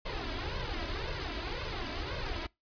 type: noise with flanger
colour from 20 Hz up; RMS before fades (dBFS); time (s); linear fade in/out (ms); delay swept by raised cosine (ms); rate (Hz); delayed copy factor
pink; -36; 0.05-2.47; 10; 1.9 to 3.1; 1.9; +0.75
effects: noise-tail reverb RT60 0.2 s tail -24 dB re dry + resampled to 11025 Hz